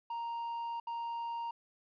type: tone bursts at uneven times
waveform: triangle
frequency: 932.3 Hz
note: A#5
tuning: in tune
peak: -34 dBFS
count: 2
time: 0.1-0.8 / 0.87-1.51 s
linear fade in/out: 5 ms
effects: resampled to 11025 Hz + 12-bit